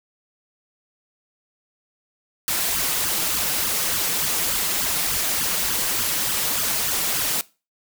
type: noise with flanger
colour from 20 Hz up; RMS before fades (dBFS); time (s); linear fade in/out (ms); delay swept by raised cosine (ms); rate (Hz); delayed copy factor
white; -23; 2.48-7.41; 0; 0.62 to 6.62; 3.4; +1
effects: noise-tail reverb RT60 0.3 s tail -21 dB re dry